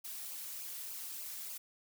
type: noise with flanger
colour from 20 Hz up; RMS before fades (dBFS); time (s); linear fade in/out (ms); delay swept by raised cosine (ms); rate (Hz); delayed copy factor
blue; -44; 0.04-1.58; 10; 0.52 to 3.92; 3.4; -0.8
effects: none